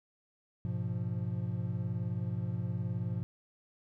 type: chord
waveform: triangle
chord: F diminished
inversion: first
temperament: equal with one note detuned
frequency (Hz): 103.83 / 122.83 / 174.61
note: Ab2 / Cb3 / F3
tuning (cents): 0 / -9 / 0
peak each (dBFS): -34 / -34 / -36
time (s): 0.65-3.23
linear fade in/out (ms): 0
effects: none